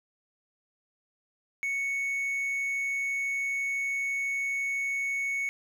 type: tone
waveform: triangle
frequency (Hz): 2217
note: C#7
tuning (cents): 0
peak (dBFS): -26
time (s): 1.63-5.49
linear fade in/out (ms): 0
effects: none